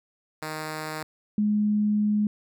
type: tone pair in turn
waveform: 5% pulse / sine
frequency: 155.56 / 209.6 Hz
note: D#3 / G#3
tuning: 0 / +16 cents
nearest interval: perfect fourth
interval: 516 cents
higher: second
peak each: -20 dBFS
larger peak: neither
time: 0.42-1.03 / 1.38-2.27 s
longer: second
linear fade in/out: 2 ms
effects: none